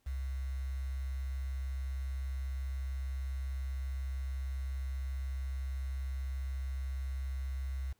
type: tone with quantisation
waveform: sine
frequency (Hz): 66.4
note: C2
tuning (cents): +26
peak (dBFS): -34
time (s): 0.06-7.93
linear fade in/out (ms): 10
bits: 9
effects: pink hiss -75 dBFS RMS until 7.99 s